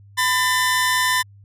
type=tone pair together; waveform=sawtooth; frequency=1005.7 / 1787 Hz; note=B5 / A6; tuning=+31 / +26 cents; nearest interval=minor seventh; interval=995 cents; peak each=-16 dBFS; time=0.17-1.23 s; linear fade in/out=20 ms; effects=added 100 Hz sine -44 dBFS peak until 1.44 s + resampled to 32000 Hz